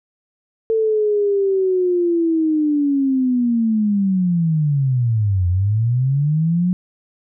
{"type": "linear two-way sweep", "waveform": "sine", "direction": "down then up", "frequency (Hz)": [448.9, 86.8, 183.9], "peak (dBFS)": -14, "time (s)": [0.7, 6.73], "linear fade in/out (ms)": 0, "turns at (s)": 5.48, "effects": []}